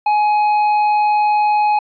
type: tone with tanh clipping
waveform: sine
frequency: 840 Hz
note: G#5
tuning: 19 cents sharp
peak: -13 dBFS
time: 0.06-1.79 s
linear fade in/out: 5 ms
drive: 7 dB
effects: resampled to 11025 Hz